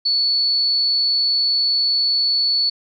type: tone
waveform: sine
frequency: 4435 Hz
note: C#8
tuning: in tune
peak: -15 dBFS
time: 0.05-2.7 s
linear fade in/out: 10 ms
effects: none